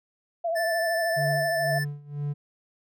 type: tone with vibrato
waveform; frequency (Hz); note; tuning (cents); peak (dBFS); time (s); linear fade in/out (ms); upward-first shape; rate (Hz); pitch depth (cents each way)
sine; 667; E5; +20; -24; 0.44-1.79; 10; triangle; 13; 62
type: tone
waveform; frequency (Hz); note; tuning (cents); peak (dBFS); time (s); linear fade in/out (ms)
square; 1760; A6; 0; -29; 0.55-1.85; 20
type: tone with tremolo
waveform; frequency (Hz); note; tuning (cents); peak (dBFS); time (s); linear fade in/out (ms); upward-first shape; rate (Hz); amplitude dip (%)
triangle; 145.2; D3; -19; -24; 1.16-2.34; 20; sine; 2; 90
effects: none